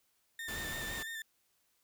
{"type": "tone with vibrato", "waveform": "35% pulse", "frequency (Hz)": 1802, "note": "A6", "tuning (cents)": 41, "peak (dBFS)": -38, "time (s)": [0.39, 1.22], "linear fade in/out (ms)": 2, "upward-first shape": "square", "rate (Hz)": 5.9, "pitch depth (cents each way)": 25}
{"type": "noise", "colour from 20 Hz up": "pink", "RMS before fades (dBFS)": -43, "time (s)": [0.48, 1.03], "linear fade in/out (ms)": 5}
{"effects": ["white hiss -75 dBFS RMS until 1.83 s"]}